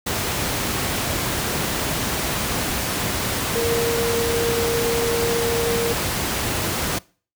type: tone in noise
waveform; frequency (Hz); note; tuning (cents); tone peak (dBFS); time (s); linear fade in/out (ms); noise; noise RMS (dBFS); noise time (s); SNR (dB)
sine; 466.2; A#4; 0; -20; 3.55-5.93; 10; pink; -23; 0.06-6.99; 0
effects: noise-tail reverb RT60 0.4 s tail -23 dB re dry + high-pass 60 Hz 12 dB/octave